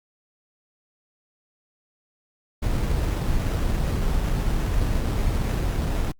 brown noise with sample-and-hold, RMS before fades -23 dBFS, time 2.62-6.12 s, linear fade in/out 10 ms, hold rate 4410 Hz, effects Opus 48 kbps

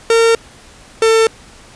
45% pulse tone pair in turn, 457.2 / 448 Hz, A#4 / A4, -34 / +31 cents, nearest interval unison, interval 35 cents, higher first, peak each -8 dBFS, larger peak neither, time 0.1-0.35 / 1.02-1.27 s, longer neither, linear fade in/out 2 ms, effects pink hiss -41 dBFS RMS until 1.75 s + resampled to 22050 Hz

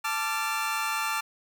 25% pulse chord, D minor, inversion second, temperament equal with one note detuned, 880 / 1174.7 / 1372.1 Hz, A5 / D6 / F6, 0 / 0 / -31 cents, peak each -28 dBFS, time 0.04-1.21 s, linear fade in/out 10 ms, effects none

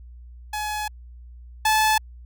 sawtooth tone pair in turn, 846 / 866.8 Hz, G#5 / A5, +32 / -26 cents, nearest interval unison, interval 42 cents, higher second, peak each -22 / -13 dBFS, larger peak second, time 0.53-0.88 / 1.65-1.98 s, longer first, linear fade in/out 5 ms, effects added 60 Hz sine -40 dBFS peak until 2.25 s

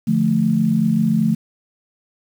sine chord, D minor, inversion none, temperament equal, 146.83 / 174.61 / 220 Hz, D3 / F3 / A3, 0 / 0 / 0 cents, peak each -22 / -19 / -16 dBFS, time 0.07-1.35 s, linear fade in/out 10 ms, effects 7-bit

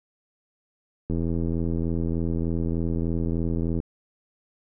click train, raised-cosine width 3 ms, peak -15 dBFS, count 226, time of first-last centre 1.1-3.801 s, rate 83.3 Hz, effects none

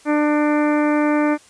harmonic tone with a mistuned harmonic, 298.2 Hz, D4, 27 cents sharp, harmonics 1 / 2 / 3 / 4 / 5 / 6 / 7 / 8, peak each -16 / -22 / -26 / -28 / -30 / -32 / -33 / -34 dBFS, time 0.05-1.38 s, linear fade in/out 50 ms, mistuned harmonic 8, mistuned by -30 cents, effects white hiss -49 dBFS RMS until 1.49 s + resampled to 22050 Hz

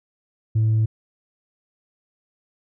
triangle tone with tanh clipping, 110 Hz, A2, in tune, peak -16 dBFS, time 0.55-0.86 s, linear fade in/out 10 ms, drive 6 dB, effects none

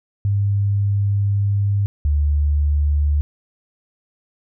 sine tone pair in turn, 100.7 / 73.31 Hz, G2 / D2, +47 / -3 cents, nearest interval perfect fourth, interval 550 cents, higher first, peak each -15 / -14 dBFS, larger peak second, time 0.25-1.86 / 2.05-3.21 s, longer first, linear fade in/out 0 ms, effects none

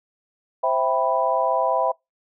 sine chord, C major seventh, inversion none, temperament equal, 523.3 / 659.3 / 784 / 987.8 Hz, C5 / E5 / G5 / B5, 0 / 0 / 0 / 0 cents, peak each -25 / -22 / -25 / -23 dBFS, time 0.63-1.92 s, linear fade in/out 10 ms, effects noise-tail reverb RT60 0.2 s tail -26 dB re dry

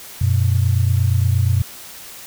sine tone pair together, 92.9 / 121.43 Hz, F#2 / B2, +7 / -29 cents, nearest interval perfect fourth, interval 464 cents, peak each -15 / -17 dBFS, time 0.21-1.62 s, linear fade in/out 5 ms, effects white hiss -37 dBFS RMS until 2.26 s

